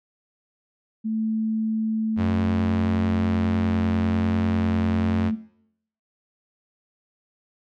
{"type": "tone", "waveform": "sine", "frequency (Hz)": 220, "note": "A3", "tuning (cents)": 0, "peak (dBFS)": -23, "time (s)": [1.04, 5.36], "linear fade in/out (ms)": 20}
{"type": "tone with pitch glide", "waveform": "sawtooth", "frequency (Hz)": [91, 90.11], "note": ["F#2", "F#2"], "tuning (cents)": [-28, -45], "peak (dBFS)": -19, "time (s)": [2.16, 5.32], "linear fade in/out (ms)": 50, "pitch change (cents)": -17, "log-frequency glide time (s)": [2.41, 3.73]}
{"effects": ["noise-tail reverb RT60 0.7 s tail -19 dB re dry", "low-pass 3000 Hz 12 dB/octave"]}